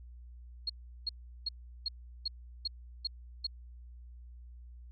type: tone bursts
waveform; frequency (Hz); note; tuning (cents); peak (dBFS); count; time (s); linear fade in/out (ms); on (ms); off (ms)
sine; 4293; C8; +44; -30; 8; 0.67-3.468; 5; 26; 370
effects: added 60 Hz sine -47 dBFS peak until 4.91 s + MP3 64 kbps